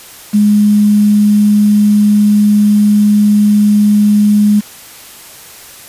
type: tone with quantisation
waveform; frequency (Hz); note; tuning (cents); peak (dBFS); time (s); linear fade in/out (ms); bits
sine; 208.1; G#3; +4; -5; 0.33-4.61; 20; 5
effects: white hiss -34 dBFS RMS until 5.88 s + resampled to 32000 Hz